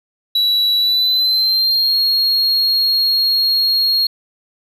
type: tone with pitch glide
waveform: triangle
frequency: 3924 to 4279 Hz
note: B7 to C8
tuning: -12 to +38 cents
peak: -11 dBFS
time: 0.35-4.07 s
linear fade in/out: 5 ms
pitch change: +150 cents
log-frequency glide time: 0.78-1.99 s
effects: none